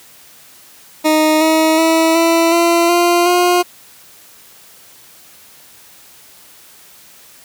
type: tone with pitch steps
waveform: 20% pulse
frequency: 310.5 / 317.6 / 324.8 / 332.2 / 339.8 / 347.5 / 355.4 Hz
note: D#4 / D#4 / E4 / E4 / F4 / F4 / F4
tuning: -3 / +36 / -26 / +13 / -47 / -9 / +30 cents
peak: -5 dBFS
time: 1.04-3.63 s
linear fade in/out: 20 ms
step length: 370 ms
effects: white hiss -43 dBFS RMS until 7.44 s + high-pass 60 Hz 12 dB/octave